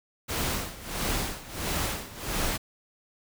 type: noise with tremolo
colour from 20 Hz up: pink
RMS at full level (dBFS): -28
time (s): 0.28-2.58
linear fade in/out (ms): 20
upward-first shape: sine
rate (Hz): 1.5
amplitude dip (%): 85
effects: none